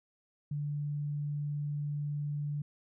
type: tone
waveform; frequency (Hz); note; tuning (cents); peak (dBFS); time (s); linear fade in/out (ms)
sine; 146.4; D3; -5; -32; 0.51-2.62; 5
effects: none